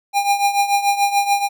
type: tone with tremolo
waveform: square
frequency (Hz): 805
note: G5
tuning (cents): +46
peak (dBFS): -12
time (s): 0.13-1.49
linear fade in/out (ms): 50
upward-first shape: triangle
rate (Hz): 6.9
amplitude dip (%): 80
effects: none